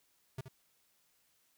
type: tone with echo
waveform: square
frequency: 130.81 Hz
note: C3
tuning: in tune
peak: -38 dBFS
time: 0.38-0.41 s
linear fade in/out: 5 ms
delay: 74 ms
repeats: 1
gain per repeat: -9 dB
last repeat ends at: 0.484 s
effects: white hiss -73 dBFS RMS until 1.57 s